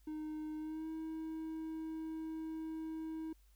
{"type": "tone with pitch glide", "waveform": "triangle", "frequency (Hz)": [308.5, 318.8], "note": ["D#4", "D#4"], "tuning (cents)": [-15, 42], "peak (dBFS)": -38, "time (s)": [0.07, 3.33], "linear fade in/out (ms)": 5, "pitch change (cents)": 57, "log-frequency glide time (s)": [0.58, 0.88], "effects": ["added 50 Hz sine -63 dBFS peak until 3.55 s", "white hiss -75 dBFS RMS until 3.55 s"]}